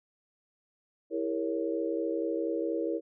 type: chord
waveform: sine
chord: E diminished seventh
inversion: none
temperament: equal with one note detuned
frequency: 329.6 / 401.9 / 466.2 / 554.4 Hz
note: E4 / G4 / Bb4 / Db5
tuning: 0 / +43 / 0 / 0 cents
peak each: -32 / -37 / -33 / -36 dBFS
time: 1.1-3.01 s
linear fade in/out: 50 ms
effects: none